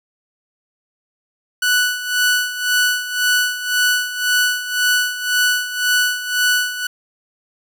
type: tone with tremolo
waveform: sawtooth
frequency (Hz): 1482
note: F#6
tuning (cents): +2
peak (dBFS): -9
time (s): 1.62-6.87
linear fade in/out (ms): 5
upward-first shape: sine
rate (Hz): 1.9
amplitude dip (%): 75
effects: none